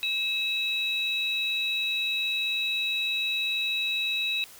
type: tone pair together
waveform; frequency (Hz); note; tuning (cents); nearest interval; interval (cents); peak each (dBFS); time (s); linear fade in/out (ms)
sine; 2599 / 3846; E7 / B7; -25 / -47; perfect fifth; 678; -28; 0.03-4.44; 0
effects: white hiss -49 dBFS RMS until 4.59 s